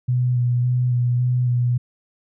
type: tone with vibrato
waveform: sine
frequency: 123.47 Hz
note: B2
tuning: in tune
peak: -16 dBFS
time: 0.08-1.78 s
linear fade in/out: 10 ms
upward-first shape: square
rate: 1.8 Hz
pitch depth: 17 cents each way
effects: none